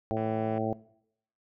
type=harmonic tone; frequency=110.5 Hz; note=A2; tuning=8 cents sharp; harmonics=1 / 2 / 3 / 4 / 5 / 6 / 7; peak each=-35 / -35 / -35 / -35 / -35 / -35 / -35 dBFS; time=0.11-0.73 s; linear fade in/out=0 ms
type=click train; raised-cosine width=0.5 ms; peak=-31 dBFS; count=69; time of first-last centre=0.17-0.58 s; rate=166 Hz
effects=noise-tail reverb RT60 0.7 s tail -20 dB re dry